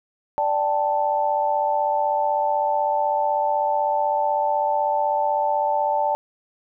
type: chord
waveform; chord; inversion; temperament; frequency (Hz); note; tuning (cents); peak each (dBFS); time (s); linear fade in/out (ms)
sine; D suspended fourth; none; equal; 587.3 / 784 / 880; D5 / G5 / A5; 0 / 0 / 0; -24 / -25 / -21; 0.38-6.15; 0
effects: none